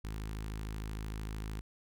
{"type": "tone with notch filter", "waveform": "sawtooth", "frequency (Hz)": 53.2, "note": "G#1", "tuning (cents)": 42, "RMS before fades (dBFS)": -40, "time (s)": [0.04, 1.61], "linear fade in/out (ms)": 5, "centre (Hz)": 600, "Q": 1.3, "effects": []}